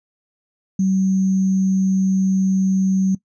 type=tone with sample-and-hold; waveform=sine; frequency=190.4 Hz; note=F#3; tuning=50 cents sharp; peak=-14 dBFS; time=0.79-3.15 s; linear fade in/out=5 ms; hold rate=6300 Hz; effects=noise-tail reverb RT60 0.1 s tail -19 dB re dry + resampled to 22050 Hz